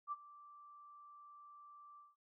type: tone with ADSR envelope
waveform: sine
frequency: 1171 Hz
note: D6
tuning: 5 cents flat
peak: -37 dBFS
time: 0.07-2.16 s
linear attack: 49 ms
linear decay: 32 ms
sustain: -19 dB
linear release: 180 ms
effects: noise-tail reverb RT60 0.1 s tail -19 dB re dry